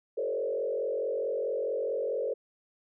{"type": "tone with frequency modulation", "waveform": "sine", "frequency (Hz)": 493.9, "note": "B4", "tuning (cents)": 0, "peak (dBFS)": -28, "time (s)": [0.17, 2.34], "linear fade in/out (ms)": 10, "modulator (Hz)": 44.6, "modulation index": 1.7, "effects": []}